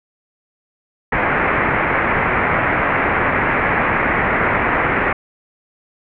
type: low-pass noise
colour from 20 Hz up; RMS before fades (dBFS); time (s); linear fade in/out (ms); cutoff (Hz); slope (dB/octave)
white; -17; 1.12-5.13; 5; 2200; 48
effects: none